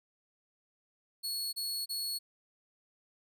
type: tone bursts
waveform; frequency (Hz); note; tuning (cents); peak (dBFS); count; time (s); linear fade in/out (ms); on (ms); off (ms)
sawtooth; 4364; C#8; -28; -31; 3; 1.23-2.19; 20; 300; 30
effects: none